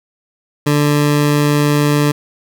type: tone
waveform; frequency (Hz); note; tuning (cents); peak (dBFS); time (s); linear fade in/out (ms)
20% pulse; 146.83; D3; 0; -6; 0.66-2.12; 10
effects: none